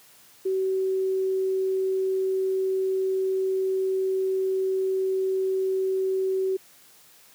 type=tone; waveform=sine; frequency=380 Hz; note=F#4; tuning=46 cents sharp; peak=-22 dBFS; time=0.45-6.57 s; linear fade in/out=10 ms; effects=white hiss -54 dBFS RMS until 7.34 s + high-pass 80 Hz 12 dB/octave